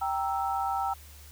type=chord; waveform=sine; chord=E diminished; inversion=first; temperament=equal; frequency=784 / 932.3 / 1318.5 Hz; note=G5 / Bb5 / E6; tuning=0 / 0 / 0 cents; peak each=-29 / -33 / -33 dBFS; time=0.01-0.94 s; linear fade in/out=10 ms; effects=added 73 Hz sine -48 dBFS peak until 1.31 s + white hiss -53 dBFS RMS until 1.31 s